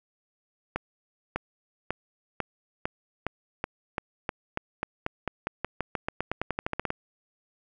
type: accelerating click train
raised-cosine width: 0.5 ms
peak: -13 dBFS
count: 28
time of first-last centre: 0.76-6.904 s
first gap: 600 ms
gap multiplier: 0.91
effects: none